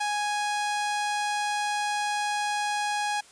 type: tone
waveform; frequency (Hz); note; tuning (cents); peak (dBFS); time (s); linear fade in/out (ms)
sawtooth; 830; G#5; -1; -22; 0-3.21; 10
effects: white hiss -53 dBFS RMS until 3.31 s + resampled to 22050 Hz